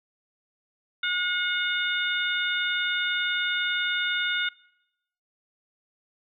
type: harmonic tone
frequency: 722 Hz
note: F#5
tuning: 43 cents flat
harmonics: 2 / 3 / 4 / 5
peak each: -27 / -31 / -33 / -30 dBFS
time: 1.03-4.49 s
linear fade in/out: 5 ms
effects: noise-tail reverb RT60 0.8 s tail -22 dB re dry